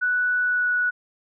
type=tone with pitch glide; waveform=sine; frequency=1480 to 1470.6 Hz; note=F#6 to F#6; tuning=0 to -11 cents; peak=-19 dBFS; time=0.01-0.91 s; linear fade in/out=20 ms; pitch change=-11 cents; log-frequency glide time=0.42-0.68 s; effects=none